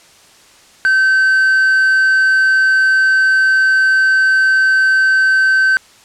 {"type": "tone with quantisation", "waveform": "triangle", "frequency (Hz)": 1543, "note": "G6", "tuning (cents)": -28, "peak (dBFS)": -7, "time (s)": [0.85, 5.77], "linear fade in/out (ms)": 0, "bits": 6, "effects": ["white hiss -45 dBFS RMS until 6.04 s", "low-pass 8000 Hz 12 dB/octave"]}